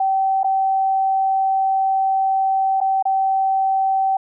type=tone with dropouts; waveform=sine; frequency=771 Hz; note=G5; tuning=29 cents flat; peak=-15 dBFS; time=0-4.17 s; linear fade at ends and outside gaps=5 ms; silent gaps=0.433-0.443 / 2.804-2.812 / 3.026-3.053 s; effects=none